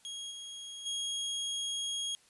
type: tone with level steps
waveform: sawtooth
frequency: 3281 Hz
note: G#7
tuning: 22 cents flat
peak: -36 / -39 / -30 dBFS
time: 0.05-2.15 s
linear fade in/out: 0 ms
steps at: 0.3 / 0.85 s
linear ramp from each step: 20 ms
effects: white hiss -64 dBFS RMS until 2.29 s + resampled to 24000 Hz